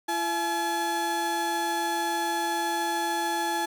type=tone pair together; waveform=35% pulse; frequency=338.5 / 853 Hz; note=E4 / G#5; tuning=+46 / +46 cents; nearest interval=octave + major third; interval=1600 cents; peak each=-30 / -25 dBFS; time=0.08-3.66 s; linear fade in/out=10 ms; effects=none